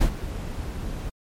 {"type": "noise with ADSR envelope", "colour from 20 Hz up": "brown", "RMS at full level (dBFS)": -17, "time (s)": [0, 1.1], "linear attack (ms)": 17, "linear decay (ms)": 81, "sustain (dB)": -14, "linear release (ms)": 14, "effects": ["MP3 64 kbps"]}